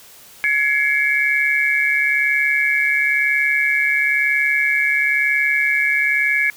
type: tone cluster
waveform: sine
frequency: 1684 / 2139 / 2280 Hz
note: G#6 / C7 / C#7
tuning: +24 / +38 / +48 cents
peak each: -19 dBFS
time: 0.44-6.5 s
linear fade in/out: 0 ms
effects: white hiss -44 dBFS RMS until 6.56 s